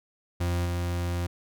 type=tone with level steps; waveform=40% pulse; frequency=87.31 Hz; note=F2; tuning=in tune; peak=-24 / -26 dBFS; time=0.4-1.27 s; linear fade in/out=10 ms; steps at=0.65 s; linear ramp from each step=10 ms; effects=none